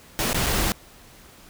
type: noise with dropouts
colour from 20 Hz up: pink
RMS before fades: -23 dBFS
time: 0.19-0.72 s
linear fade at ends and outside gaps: 0 ms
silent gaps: 0.331-0.345 / 0.462-0.466 s
effects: pink hiss -49 dBFS RMS until 1.49 s